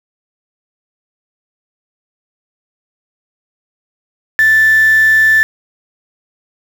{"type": "tone with quantisation", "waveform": "sine", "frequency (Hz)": 1760, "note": "A6", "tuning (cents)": 0, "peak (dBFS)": -6, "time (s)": [4.39, 5.43], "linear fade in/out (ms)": 0, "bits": 4, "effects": []}